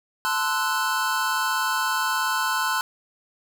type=chord; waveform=square; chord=F# half-diminished seventh; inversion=first; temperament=equal with one note detuned; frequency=880 / 1036.9 / 1318.5 / 1480 Hz; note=A5 / C6 / E6 / F#6; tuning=0 / -16 / 0 / 0 cents; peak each=-30 / -27 / -31 / -27 dBFS; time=0.25-2.81 s; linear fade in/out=0 ms; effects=none